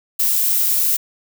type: noise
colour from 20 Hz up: violet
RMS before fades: -17 dBFS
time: 0.19-0.97 s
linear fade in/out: 10 ms
effects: none